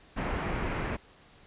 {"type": "low-pass noise", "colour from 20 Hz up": "pink", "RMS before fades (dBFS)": -32, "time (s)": [0.16, 0.97], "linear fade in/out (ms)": 20, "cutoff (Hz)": 2400, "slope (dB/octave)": 24, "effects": ["pink hiss -57 dBFS RMS until 1.46 s", "resampled to 8000 Hz"]}